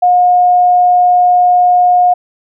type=tone; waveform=sine; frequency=718 Hz; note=F5; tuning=48 cents sharp; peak=-5 dBFS; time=0.02-2.14 s; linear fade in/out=10 ms; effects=none